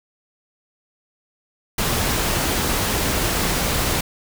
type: noise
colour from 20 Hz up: pink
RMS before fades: -21 dBFS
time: 1.78-4.01 s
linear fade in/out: 5 ms
effects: none